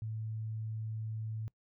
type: tone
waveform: sine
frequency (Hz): 110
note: A2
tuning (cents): 0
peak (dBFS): -36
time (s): 0.02-1.48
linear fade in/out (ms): 0
effects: noise-tail reverb RT60 0.1 s tail -23 dB re dry